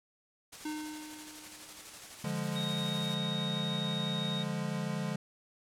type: noise with tremolo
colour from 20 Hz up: white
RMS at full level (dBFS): -46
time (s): 0.52-3.15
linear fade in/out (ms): 10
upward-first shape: square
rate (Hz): 12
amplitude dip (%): 30
type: tone with exponential decay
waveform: square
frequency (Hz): 305.9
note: D#4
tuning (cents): -29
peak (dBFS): -35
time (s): 0.65-2.17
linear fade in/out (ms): 5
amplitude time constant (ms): 330
type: chord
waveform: square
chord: D diminished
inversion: none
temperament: equal with one note detuned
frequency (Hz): 146.83 / 174.61 / 206.9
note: D3 / F3 / Ab3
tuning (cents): 0 / 0 / -6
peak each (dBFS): -38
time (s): 2.24-5.16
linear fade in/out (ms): 5
type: tone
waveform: sine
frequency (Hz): 3729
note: A#7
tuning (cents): 0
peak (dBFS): -36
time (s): 2.55-4.44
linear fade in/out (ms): 20
effects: low-pass 10000 Hz 12 dB/octave